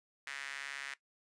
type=tone with high-pass filter; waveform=sawtooth; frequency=139.1 Hz; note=C#3; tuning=6 cents sharp; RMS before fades=-44 dBFS; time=0.27-0.94 s; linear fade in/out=0 ms; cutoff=1800 Hz; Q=2.8; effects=noise-tail reverb RT60 0.1 s tail -17 dB re dry + resampled to 22050 Hz